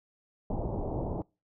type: low-pass noise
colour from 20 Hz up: pink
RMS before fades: -33 dBFS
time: 0.5-1.22 s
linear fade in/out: 2 ms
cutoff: 880 Hz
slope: 48 dB/octave
effects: noise-tail reverb RT60 0.3 s tail -26 dB re dry